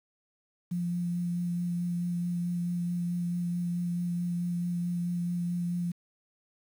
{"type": "tone with vibrato", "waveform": "sine", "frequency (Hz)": 174.61, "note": "F3", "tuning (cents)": 0, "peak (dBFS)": -28, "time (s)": [0.71, 5.92], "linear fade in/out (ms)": 10, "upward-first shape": "sine", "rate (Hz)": 4.6, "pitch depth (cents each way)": 12, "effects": ["9-bit"]}